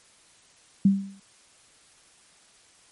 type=tone with exponential decay; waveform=sine; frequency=196 Hz; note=G3; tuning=in tune; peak=-12 dBFS; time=0.85-1.2 s; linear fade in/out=5 ms; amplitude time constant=76 ms; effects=white hiss -57 dBFS RMS until 2.91 s + MP3 48 kbps

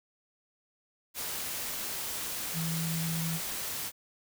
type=tone in noise; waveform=sine; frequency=163.9 Hz; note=E3; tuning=10 cents flat; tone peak=-31 dBFS; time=2.53-3.4 s; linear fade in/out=50 ms; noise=white; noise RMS=-36 dBFS; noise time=1.14-3.92 s; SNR=+2 dB; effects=none

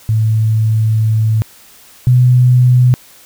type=tone pair in turn; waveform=sine; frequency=110 / 124.92 Hz; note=A2 / B2; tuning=0 / +20 cents; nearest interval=major second; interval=220 cents; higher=second; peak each=-9 / -5 dBFS; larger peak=second; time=0.09-1.42 / 2.07-2.94 s; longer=first; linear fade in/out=0 ms; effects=white hiss -42 dBFS RMS until 3.25 s

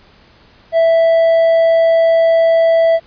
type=tone; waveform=triangle; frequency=659.3 Hz; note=E5; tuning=in tune; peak=-6 dBFS; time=0.72-3 s; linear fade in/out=50 ms; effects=pink hiss -47 dBFS RMS until 3.06 s + resampled to 11025 Hz

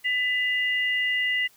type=tone pair together; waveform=sine; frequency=1996 / 2825 Hz; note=B6 / F7; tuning=+18 / +19 cents; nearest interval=tritone; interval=601 cents; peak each=-23 / -28 dBFS; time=0.04-1.48 s; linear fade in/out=20 ms; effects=white hiss -58 dBFS RMS until 1.56 s

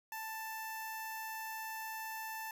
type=tone with notch filter; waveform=10% pulse; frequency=883 Hz; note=A5; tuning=6 cents sharp; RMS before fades=-43 dBFS; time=0.12-2.51 s; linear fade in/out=2 ms; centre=3900 Hz; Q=0.58; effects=none

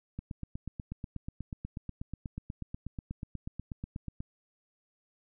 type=click train; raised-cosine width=5 ms; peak=-25 dBFS; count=34; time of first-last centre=0.19-4.205 s; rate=8.22 Hz; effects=none

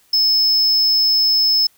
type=tone; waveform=triangle; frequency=5220 Hz; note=E8; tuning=18 cents flat; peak=-11 dBFS; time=0.13-1.67 s; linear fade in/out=5 ms; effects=white hiss -56 dBFS RMS until 1.77 s

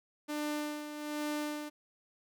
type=tone with tremolo; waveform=sawtooth; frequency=298.4 Hz; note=D4; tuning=28 cents sharp; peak=-29 dBFS; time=0.28-1.7 s; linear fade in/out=20 ms; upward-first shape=sine; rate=1.2 Hz; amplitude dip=60%; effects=none

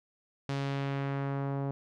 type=tone with low-pass filter sweep; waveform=sawtooth; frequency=138.59 Hz; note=C#3; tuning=in tune; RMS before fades=-33 dBFS; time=0.49-1.71 s; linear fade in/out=0 ms; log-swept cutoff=5200 to 790 Hz; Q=0.98; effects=none

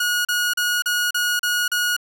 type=tone bursts; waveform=sawtooth; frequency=1449 Hz; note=F#6; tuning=37 cents flat; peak=-15 dBFS; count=7; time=0-1.966 s; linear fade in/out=5 ms; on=250 ms; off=36 ms; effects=none

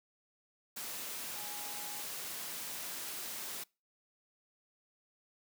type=tone in noise; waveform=sine; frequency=830 Hz; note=G#5; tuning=1 cent flat; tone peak=-50 dBFS; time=1.35-2.02 s; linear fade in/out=10 ms; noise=white; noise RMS=-42 dBFS; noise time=0.76-3.64 s; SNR=-11 dB; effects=noise-tail reverb RT60 0.3 s tail -26 dB re dry + high-pass 150 Hz 12 dB/octave

